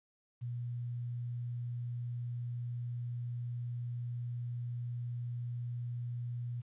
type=tone with quantisation; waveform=sine; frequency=120.7 Hz; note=B2; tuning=39 cents flat; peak=-36 dBFS; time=0.41-6.62 s; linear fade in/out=20 ms; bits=11; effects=resampled to 8000 Hz